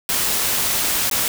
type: noise with dropouts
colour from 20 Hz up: white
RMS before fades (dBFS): -20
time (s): 0.09-1.28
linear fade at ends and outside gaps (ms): 1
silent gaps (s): 1.098-1.112
effects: none